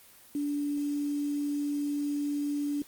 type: tone with quantisation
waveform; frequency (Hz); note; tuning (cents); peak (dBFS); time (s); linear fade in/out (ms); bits
sine; 289.6; D4; -24; -28; 0.35-2.82; 2; 8
effects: white hiss -55 dBFS RMS until 2.87 s + Opus 24 kbps